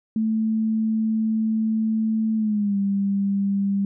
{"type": "tone with pitch glide", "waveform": "sine", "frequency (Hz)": [220.2, 198.46], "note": ["A3", "G3"], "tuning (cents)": [2, 22], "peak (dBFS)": -19, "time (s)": [0.16, 3.85], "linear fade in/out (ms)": 2, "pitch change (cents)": -180, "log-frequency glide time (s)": [2.36, 2.77], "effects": []}